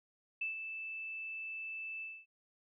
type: tone with ADSR envelope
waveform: sine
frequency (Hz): 2637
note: E7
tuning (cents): 0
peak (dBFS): -33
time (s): 0.41-2.26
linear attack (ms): 7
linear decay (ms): 130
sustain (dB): -7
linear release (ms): 240
effects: none